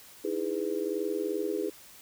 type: chord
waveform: sine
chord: E major seventh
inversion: third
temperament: just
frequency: 309 / 329.6 / 412 / 494.4 Hz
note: D#4 / E4 / G#4 / B4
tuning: -12 / 0 / -14 / +2 cents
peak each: -37 / -35 / -31 / -36 dBFS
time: 0.24-1.7 s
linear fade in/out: 10 ms
effects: white hiss -52 dBFS RMS until 2.01 s